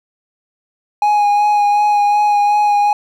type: tone with vibrato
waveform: triangle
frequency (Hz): 828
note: G#5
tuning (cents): -5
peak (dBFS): -8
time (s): 1.02-2.93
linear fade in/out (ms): 2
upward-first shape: sine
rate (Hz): 2.7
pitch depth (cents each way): 17
effects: none